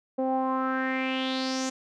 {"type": "tone with low-pass filter sweep", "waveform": "sawtooth", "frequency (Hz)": 261.6, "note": "C4", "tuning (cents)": 0, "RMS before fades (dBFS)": -28, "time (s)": [0.18, 1.7], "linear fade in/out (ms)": 10, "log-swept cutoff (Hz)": [610, 6900], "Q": 4.7, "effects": []}